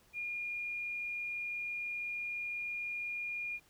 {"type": "tone", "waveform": "sine", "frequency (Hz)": 2422, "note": "D#7", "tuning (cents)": -47, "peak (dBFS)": -36, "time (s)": [0.13, 3.6], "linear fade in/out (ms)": 50, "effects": ["pink hiss -66 dBFS RMS until 3.69 s"]}